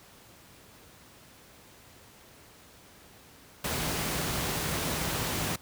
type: tone in noise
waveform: sine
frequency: 158 Hz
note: D#3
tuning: 27 cents sharp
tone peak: -39 dBFS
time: 3.72-5.48 s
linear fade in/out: 5 ms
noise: pink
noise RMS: -31 dBFS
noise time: 3.64-5.56 s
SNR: -11 dB
effects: pink hiss -54 dBFS RMS until 5.61 s + high-pass 60 Hz 12 dB/octave